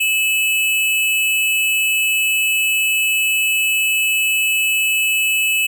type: tone pair together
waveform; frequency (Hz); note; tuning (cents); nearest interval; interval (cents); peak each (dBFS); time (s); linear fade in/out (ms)
square; 2606 / 2961; E7 / F#7; -20 / +1; major second; 221; -16 / -23; 0-5.67; 10
effects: none